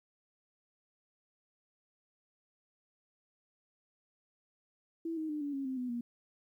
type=tone with pitch steps; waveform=sine; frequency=329.6 / 314.7 / 300.5 / 286.9 / 274 / 261.6 / 249.8 / 238.5 Hz; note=E4 / D#4 / D4 / D4 / C#4 / C4 / B3 / A#3; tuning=0 / +20 / +40 / -40 / -20 / 0 / +20 / +40 cents; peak=-34 dBFS; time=5.05-6.01 s; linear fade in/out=5 ms; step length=120 ms; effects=12-bit